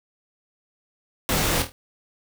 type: noise with echo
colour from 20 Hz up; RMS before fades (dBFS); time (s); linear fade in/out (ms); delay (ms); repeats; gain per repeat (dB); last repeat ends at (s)
pink; -23; 1.29-1.62; 0; 25; 4; -7; 1.72
effects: none